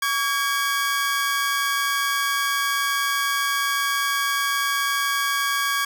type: tone pair together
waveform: sawtooth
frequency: 1132 / 1632.2 Hz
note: C#6 / G#6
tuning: +36 / -31 cents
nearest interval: tritone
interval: 633 cents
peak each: -20 dBFS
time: 0.02-5.85 s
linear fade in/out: 5 ms
effects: none